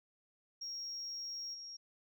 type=tone with level steps; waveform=sine; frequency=5588 Hz; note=F8; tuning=in tune; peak=-39 / -45 dBFS; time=0.61-1.77 s; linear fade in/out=10 ms; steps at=1.53 s; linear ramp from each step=20 ms; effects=tanh soft clip ceiling -37 dBFS